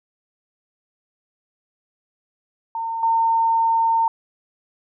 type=tone with level steps; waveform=sine; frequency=910 Hz; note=A#5; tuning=42 cents flat; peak=-23 / -15 dBFS; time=2.75-4.08 s; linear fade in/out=2 ms; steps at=3.03 s; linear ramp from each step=2 ms; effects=none